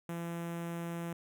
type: tone with notch filter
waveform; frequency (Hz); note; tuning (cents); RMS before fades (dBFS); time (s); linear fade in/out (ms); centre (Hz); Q
sawtooth; 169.5; E3; +49; -39; 0.09-1.13; 2; 4500; 0.97
effects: none